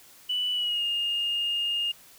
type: tone with pitch glide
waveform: sine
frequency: 2969 to 2833 Hz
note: F#7 to F7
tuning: +5 to +24 cents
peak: -24 dBFS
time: 0.29-1.92 s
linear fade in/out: 10 ms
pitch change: -81 cents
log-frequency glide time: 0.53-0.84 s
effects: tanh soft clip ceiling -20 dBFS + white hiss -53 dBFS RMS until 2.18 s